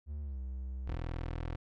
triangle tone with pitch glide, 73.42 to 64.29 Hz, D2 to C2, 0 to -30 cents, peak -35 dBFS, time 0.06-0.98 s, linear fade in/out 50 ms, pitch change -230 cents, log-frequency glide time 0.21-0.39 s
20% pulse tone, 41.2 Hz, E1, in tune, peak -31 dBFS, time 0.87-1.56 s, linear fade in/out 10 ms
effects low-pass 3000 Hz 12 dB/octave

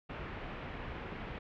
pink low-pass noise, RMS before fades -43 dBFS, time 0.09-1.39 s, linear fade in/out 10 ms, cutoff 2700 Hz, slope 24 dB/octave, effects none

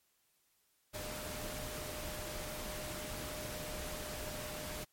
sine tone in noise, 608 Hz, D#5, 40 cents flat, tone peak -47 dBFS, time 0.93-4.85 s, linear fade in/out 20 ms, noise pink, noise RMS -43 dBFS, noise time 0.93-4.85 s, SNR -7 dB, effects white hiss -75 dBFS RMS until 4.92 s + MP3 64 kbps

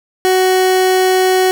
30% pulse tone, 372.6 Hz, F#4, 12 cents sharp, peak -7 dBFS, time 0.25-1.51 s, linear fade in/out 0 ms, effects 7-bit

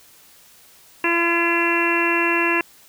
harmonic tone, 340 Hz, F4, 46 cents flat, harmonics 1 / 2 / 3 / 4 / 5 / 6 / 7 / 8, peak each -22 / -31 / -24 / -32 / -24 / -28 / -27 / -22 dBFS, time 1.04-2.61 s, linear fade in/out 2 ms, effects white hiss -50 dBFS RMS until 2.88 s

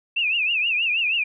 sine tone with vibrato, 2625 Hz, E7, 8 cents flat, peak -19 dBFS, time 0.16-1.24 s, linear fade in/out 10 ms, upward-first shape triangle, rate 6.3 Hz, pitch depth 170 cents each way, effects none

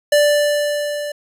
square tone with level ramp, 587.3 Hz, D5, in tune, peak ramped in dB -10 to -24 dBFS, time 0.12-1.12 s, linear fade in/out 5 ms, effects resampled to 32000 Hz

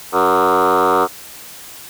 sine tone with frequency modulation, 830.6 Hz, G#5, in tune, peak -9 dBFS, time 0.12-1.08 s, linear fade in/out 50 ms, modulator 90 Hz, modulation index 5.6, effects tanh soft clip ceiling -9 dBFS + white hiss -36 dBFS RMS until 1.89 s

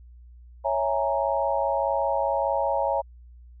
sine chord, A# half-diminished seventh, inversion first, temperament equal, 554.4 / 659.3 / 830.6 / 932.3 Hz, C#5 / E5 / G#5 / A#5, 0 / 0 / 0 / 0 cents, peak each -26 / -28 / -28 / -28 dBFS, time 0.64-3.02 s, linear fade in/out 20 ms, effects added 60 Hz sine -45 dBFS peak until 3.6 s

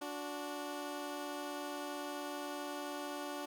15% pulse tone pair together, 290.9 / 366.5 Hz, D4 / F#4, -16 / -16 cents, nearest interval major third, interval 400 cents, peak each -35 / -39 dBFS, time 0.01-3.46 s, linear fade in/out 10 ms, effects none

